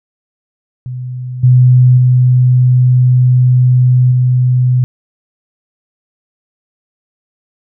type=tone with level steps; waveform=sine; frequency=125.9 Hz; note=B2; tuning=34 cents sharp; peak=-19 / -3 / -5 / -7 dBFS; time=0.86-4.84 s; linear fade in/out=0 ms; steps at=1.43 / 1.97 / 4.11 s; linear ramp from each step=10 ms; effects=none